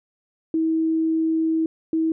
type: tone pair in turn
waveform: sine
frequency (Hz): 322 / 322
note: E4 / E4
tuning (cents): -41 / -41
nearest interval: unison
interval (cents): 0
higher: neither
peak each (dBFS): -18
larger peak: neither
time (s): 0.54-1.66 / 1.93-2.12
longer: first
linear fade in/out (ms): 2
effects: none